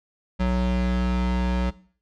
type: tone pair together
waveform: square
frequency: 61.6 / 185 Hz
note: B1 / F#3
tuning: -4 / 0 cents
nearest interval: octave + perfect fifth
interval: 1904 cents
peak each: -24 / -26 dBFS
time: 0.39-1.71 s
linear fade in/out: 20 ms
effects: noise-tail reverb RT60 0.5 s tail -19 dB re dry + low-pass 4000 Hz 12 dB/octave